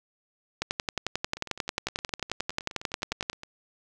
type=two click trains; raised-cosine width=0.2 ms; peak=-10 / -23 dBFS; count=31 / 21; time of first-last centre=0.62-3.299 / 1.37-3.434 s; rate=11.2 / 9.69 Hz; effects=none